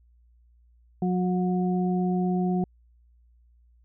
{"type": "harmonic tone", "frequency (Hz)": 181.6, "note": "F#3", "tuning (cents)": -32, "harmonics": [1, 2, 4], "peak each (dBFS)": [-23, -30, -33], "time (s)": [1.02, 2.64], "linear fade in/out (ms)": 2, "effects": ["added 59 Hz sine -56 dBFS peak until 3.84 s"]}